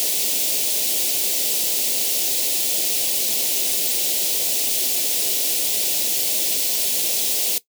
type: band-stop noise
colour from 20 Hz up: white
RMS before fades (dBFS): -21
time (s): 0-7.58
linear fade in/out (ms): 0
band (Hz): 630 to 2700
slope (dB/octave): 24
effects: noise-tail reverb RT60 0.1 s tail -17 dB re dry + high-pass 300 Hz 12 dB/octave